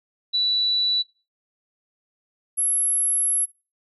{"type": "tone pair in turn", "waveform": "sine", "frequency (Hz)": [3951, 11175], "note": ["B7", "F9"], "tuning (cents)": [0, 0], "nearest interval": "octave + tritone", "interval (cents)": 1800, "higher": "second", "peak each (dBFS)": [-18, -18], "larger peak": "neither", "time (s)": [[0.33, 1.03], [2.57, 3.46]], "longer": "second", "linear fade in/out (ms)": 20, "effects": ["noise-tail reverb RT60 0.3 s tail -20 dB re dry"]}